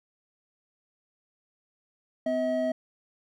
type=tone pair together; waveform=triangle; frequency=254 / 640 Hz; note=B3 / D#5; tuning=+49 / +49 cents; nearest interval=octave + major third; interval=1600 cents; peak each=-28 / -24 dBFS; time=2.26-2.72 s; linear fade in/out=5 ms; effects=none